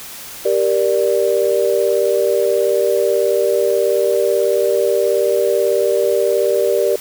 sine chord, G minor, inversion none, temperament just, 392 / 470.4 / 588 Hz, G4 / Bb4 / D5, 0 / +16 / +2 cents, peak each -17 dBFS, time 0.45-6.96 s, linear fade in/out 5 ms, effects white hiss -33 dBFS RMS until 7 s

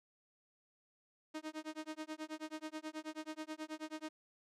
sawtooth tone with tremolo, 311.1 Hz, D#4, in tune, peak -36 dBFS, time 1.34-4.09 s, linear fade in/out 10 ms, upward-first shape sine, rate 9.3 Hz, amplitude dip 100%, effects low-pass 8000 Hz 12 dB/octave

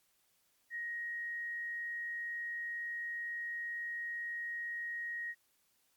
sine tone with frequency modulation, 1882 Hz, A#6, 16 cents sharp, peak -37 dBFS, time 0.7-5.35 s, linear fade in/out 50 ms, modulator 77.8 Hz, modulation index 0.23, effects white hiss -74 dBFS RMS until 5.96 s + MP3 96 kbps

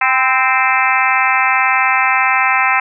harmonic tone with a mistuned harmonic, 261.6 Hz, C4, in tune, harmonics 3 / 4 / 5 / 6 / 7 / 8 / 9 / 10, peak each -18 / -18 / -18 / -22 / -20 / -18 / -20 / -20 dBFS, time 0.01-2.8 s, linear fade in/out 5 ms, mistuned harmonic 4, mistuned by -35 cents, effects none

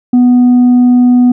sine tone with tanh clipping, 246.9 Hz, B3, in tune, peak -4 dBFS, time 0.13-1.32 s, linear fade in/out 5 ms, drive 2 dB, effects none

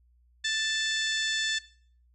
harmonic tone, 881 Hz, A5, 2 cents sharp, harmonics 2 / 3 / 4 / 5 / 6 / 7 / 8 / 9, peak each -30 / -40 / -30 / -38 / -39 / -43 / -40 / -45 dBFS, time 0.44-1.59 s, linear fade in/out 10 ms, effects noise-tail reverb RT60 0.5 s tail -17 dB re dry + added 60 Hz sine -60 dBFS peak until 2.14 s

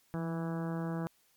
harmonic tone with a mistuned harmonic, 164.6 Hz, E3, 2 cents flat, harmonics 1 / 2 / 3 / 4 / 5 / 6 / 7 / 8 / 9 / 10, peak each -34 / -40 / -44 / -46 / -48 / -50 / -51 / -52 / -53 / -54 dBFS, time 0.14-1.07 s, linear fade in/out 0 ms, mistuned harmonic 1, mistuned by +35 cents, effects white hiss -69 dBFS RMS until 1.36 s + MP3 96 kbps

